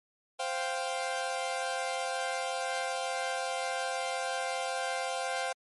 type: chord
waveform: sawtooth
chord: C suspended fourth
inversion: none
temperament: equal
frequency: 523.3 / 698.5 / 784 Hz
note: C5 / F5 / G5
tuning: 0 / 0 / 0 cents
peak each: -32 dBFS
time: 0.39-5.53 s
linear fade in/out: 10 ms
effects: MP3 48 kbps